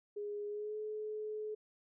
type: tone with pitch glide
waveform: sine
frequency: 413.2 to 427.8 Hz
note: G#4 to A4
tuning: -9 to -49 cents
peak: -38 dBFS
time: 0.16-1.55 s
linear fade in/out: 10 ms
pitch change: +60 cents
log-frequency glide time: 0.48-0.77 s
effects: none